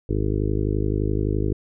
harmonic tone, 51.7 Hz, G#1, 7 cents flat, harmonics 1 / 2 / 3 / 4 / 5 / 6 / 7 / 8 / 9, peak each -25 / -25 / -31 / -33 / -34 / -29 / -30 / -30 / -36 dBFS, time 0.09-1.53 s, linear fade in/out 5 ms, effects none

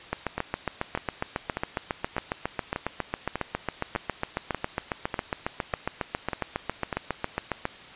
two click trains, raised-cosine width 0.5 ms, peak -11 / -13 dBFS, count 56 / 12, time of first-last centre 0.13-7.654 / 0.38-6.928 s, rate 7.31 / 1.68 Hz, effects white hiss -45 dBFS RMS until 7.95 s + resampled to 8000 Hz

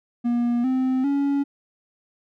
triangle tone with pitch steps, 239 / 259.1 / 281 Hz, A#3 / C4 / C#4, +43 / -17 / +24 cents, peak -17 dBFS, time 0.24-1.44 s, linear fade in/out 20 ms, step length 400 ms, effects none

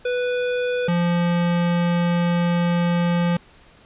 square tone pair in turn, 493.9 / 173.21 Hz, B4 / F3, 0 / -14 cents, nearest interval octave + tritone, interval 1814 cents, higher first, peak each -21 / -18 dBFS, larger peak second, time 0.05-0.88 / 0.88-3.37 s, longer second, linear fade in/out 5 ms, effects pink hiss -51 dBFS RMS until 3.85 s + resampled to 8000 Hz

